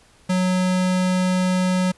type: tone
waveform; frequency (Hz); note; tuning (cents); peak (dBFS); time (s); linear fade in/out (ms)
square; 183.9; F#3; -10; -18; 0.29-1.92; 10
effects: pink hiss -54 dBFS RMS until 1.97 s + resampled to 24000 Hz

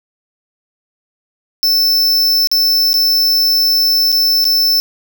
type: tone with dropouts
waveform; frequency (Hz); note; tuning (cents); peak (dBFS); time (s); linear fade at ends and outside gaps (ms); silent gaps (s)
square; 5300; E8; +9; -10; 1.63-4.8; 0; 2.472-2.515 / 2.931-2.941 / 4.119-4.126 / 4.443-4.452
effects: none

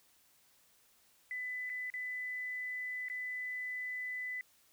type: tone with dropouts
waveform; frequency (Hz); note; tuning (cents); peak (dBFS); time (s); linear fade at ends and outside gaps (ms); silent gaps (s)
sine; 2000; B6; +21; -37; 1.31-4.41; 1; 1.695-1.699 / 1.901-1.939 / 3.085-3.099
effects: white hiss -68 dBFS RMS until 4.72 s

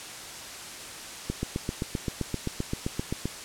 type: click train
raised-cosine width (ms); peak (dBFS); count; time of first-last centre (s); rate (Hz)
3; -15; 16; 1.3-3.256; 7.67
effects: white hiss -40 dBFS RMS until 3.44 s + low-pass 9000 Hz 12 dB/octave

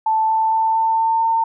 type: tone with pitch steps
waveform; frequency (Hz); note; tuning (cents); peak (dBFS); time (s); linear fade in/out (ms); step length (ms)
sine; 880 / 885.1 / 890.2 / 895.4 / 900.6 / 905.8; A5 / A5 / A5 / A5 / A5 / A#5; 0 / +10 / +20 / +30 / +40 / -50; -14; 0.06-1.44; 5; 230
effects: none

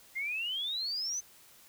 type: exponential sweep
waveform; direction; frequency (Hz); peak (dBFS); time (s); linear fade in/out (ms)
sine; up; 2072 to 6250; -32; 0.15-1.21; 20
effects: white hiss -58 dBFS RMS until 1.68 s

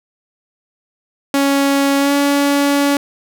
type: tone with pitch glide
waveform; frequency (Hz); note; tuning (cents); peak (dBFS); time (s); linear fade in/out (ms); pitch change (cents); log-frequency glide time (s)
sawtooth; 278.1 to 283.5; C#4 to C#4; +6 to +39; -8; 1.34-2.97; 2; +33; 1.98-2.13
effects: none

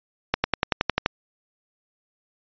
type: accelerating click train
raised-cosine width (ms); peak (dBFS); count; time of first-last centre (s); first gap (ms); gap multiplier
0.3; -3; 9; 0.34-1.061; 100; 0.97
effects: resampled to 11025 Hz

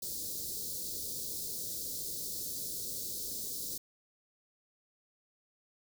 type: band-stop noise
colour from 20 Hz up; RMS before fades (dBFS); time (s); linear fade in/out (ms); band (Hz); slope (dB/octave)
white; -39; 0.02-3.78; 5; 540 to 4000; 48
effects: none

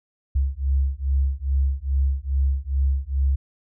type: beating tone pair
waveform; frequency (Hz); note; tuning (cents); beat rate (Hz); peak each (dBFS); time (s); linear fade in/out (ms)
sine; 66.9 / 69.3; C2 / C#2; +39 / 0; 2.4; -22; 0.35-3.36; 10
effects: none

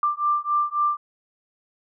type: beating tone pair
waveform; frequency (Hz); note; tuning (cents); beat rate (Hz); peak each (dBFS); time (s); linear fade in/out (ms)
sine; 1182 / 1185.7; D6 / D6; +11 / +16; 3.7; -23; 0.03-0.97; 2
effects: none

